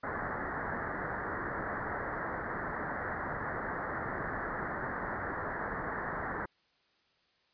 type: low-pass noise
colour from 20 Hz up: white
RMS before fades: -37 dBFS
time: 0.03-6.46 s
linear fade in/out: 10 ms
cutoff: 1900 Hz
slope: 96 dB/octave
effects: white hiss -71 dBFS RMS until 7.53 s + resampled to 11025 Hz